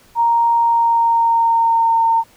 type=tone with pitch glide; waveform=sine; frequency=932.3 to 912.1 Hz; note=A#5 to A#5; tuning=0 to -38 cents; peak=-11 dBFS; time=0.15-2.24 s; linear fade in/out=50 ms; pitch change=-38 cents; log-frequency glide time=0.57-2.05 s; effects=pink hiss -50 dBFS RMS until 2.36 s